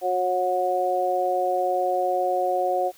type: harmonic tone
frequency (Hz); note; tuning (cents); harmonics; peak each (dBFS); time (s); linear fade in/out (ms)
182.1; F#3; -27; 2 / 3 / 4; -28 / -25 / -23; 0.01-2.92; 50
effects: white hiss -53 dBFS RMS until 2.97 s